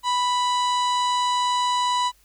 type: harmonic tone with a mistuned harmonic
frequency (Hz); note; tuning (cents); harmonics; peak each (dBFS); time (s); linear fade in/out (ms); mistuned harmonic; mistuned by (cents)
987.8; B5; 0; 1 / 2 / 3 / 4 / 5 / 6 / 7 / 8 / 9; -20 / -36 / -32 / -30 / -42 / -45 / -38 / -44 / -44; 0.03-2.12; 50; 9; -31
effects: added 50 Hz sine -60 dBFS peak until 2.24 s + white hiss -60 dBFS RMS until 2.24 s